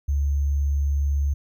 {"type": "tone with sample-and-hold", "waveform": "sine", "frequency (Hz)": 71, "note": "C#2", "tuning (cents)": 42, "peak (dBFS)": -19, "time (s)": [0.08, 1.34], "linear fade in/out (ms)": 10, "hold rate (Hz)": 6300, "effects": []}